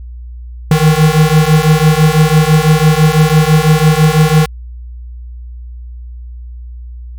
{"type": "beating tone pair", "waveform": "square", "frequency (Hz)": [152.7, 158.7], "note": ["D#3", "D#3"], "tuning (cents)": [-32, 35], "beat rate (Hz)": 6, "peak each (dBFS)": -10, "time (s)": [0.71, 4.46], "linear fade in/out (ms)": 2, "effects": ["added 60 Hz sine -25 dBFS peak until 7.18 s"]}